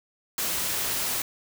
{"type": "noise", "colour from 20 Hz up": "white", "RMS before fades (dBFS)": -28, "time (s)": [0.38, 1.22], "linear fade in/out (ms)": 2, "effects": []}